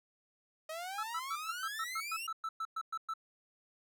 sawtooth exponential sweep, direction up, 620 to 2867 Hz, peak -36 dBFS, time 0.69-2.27 s, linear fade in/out 5 ms
triangle tone bursts, 1318.5 Hz, E6, in tune, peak -33 dBFS, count 14, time 0.98-3.138 s, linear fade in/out 5 ms, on 52 ms, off 110 ms
effects none

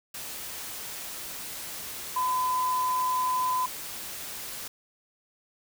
sine tone in noise, 1011 Hz, B5, 40 cents sharp, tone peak -24 dBFS, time 2.16-3.66 s, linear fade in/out 5 ms, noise white, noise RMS -38 dBFS, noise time 0.14-4.68 s, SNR +11 dB, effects none

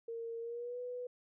sine tone with pitch glide, 460.6 to 493.7 Hz, A#4 to B4, -21 to -1 cents, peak -39 dBFS, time 0.08-1.07 s, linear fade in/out 5 ms, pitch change +120 cents, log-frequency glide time 0.4-0.79 s, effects none

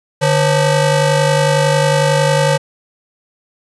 30% pulse ring-modulated tone, 347 Hz, F4, 11 cents flat, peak -5 dBFS, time 0.21-2.58 s, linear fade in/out 20 ms, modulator 199 Hz, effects resampled to 24000 Hz

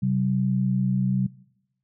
sine tone pair together, 130.81 / 191.32 Hz, C3 / G3, 0 / -42 cents, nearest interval perfect fifth, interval 658 cents, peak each -23 dBFS, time 0.02-1.27 s, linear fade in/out 10 ms, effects noise-tail reverb RT60 0.9 s tail -22 dB re dry

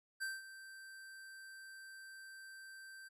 square tone with ADSR envelope, 1562 Hz, G6, 7 cents flat, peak -38 dBFS, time 0.2-3.09 s, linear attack 25 ms, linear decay 190 ms, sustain -14 dB, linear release 19 ms, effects resampled to 32000 Hz

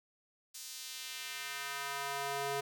square tone with high-pass filter sweep, 140 Hz, C#3, 18 cents sharp, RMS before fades -40 dBFS, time 0.54-2.61 s, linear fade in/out 10 ms, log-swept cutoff 5900 to 460 Hz, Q 1.1, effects none

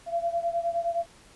sine beating tone pair, 678 / 687.7 Hz, E5 / F5, +49 / -27 cents, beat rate 9.7 Hz, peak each -27 / -30 dBFS, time 0.06-1.06 s, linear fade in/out 50 ms, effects pink hiss -54 dBFS RMS until 1.35 s + resampled to 24000 Hz

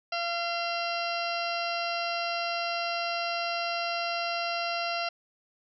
harmonic tone with a mistuned harmonic, 685 Hz, F5, 34 cents flat, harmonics 1 / 2 / 3 / 4 / 5 / 6 / 7 / 8, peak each -32 / -35 / -41 / -35 / -44 / -41 / -39 / -43 dBFS, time 0.12-5.09 s, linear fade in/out 5 ms, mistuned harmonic 5, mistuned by -120 cents, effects none

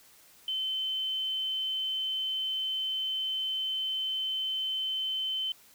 sine tone, 3070 Hz, G7, 37 cents flat, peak -29 dBFS, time 0.48-5.52 s, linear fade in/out 2 ms, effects white hiss -58 dBFS RMS until 5.74 s

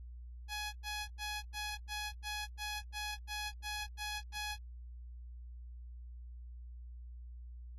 10% pulse tone bursts, 839 Hz, G#5, 17 cents sharp, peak -30 dBFS, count 12, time 0.48-4.569 s, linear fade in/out 50 ms, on 250 ms, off 99 ms, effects added 60 Hz sine -46 dBFS peak until 7.78 s + AAC 32 kbps

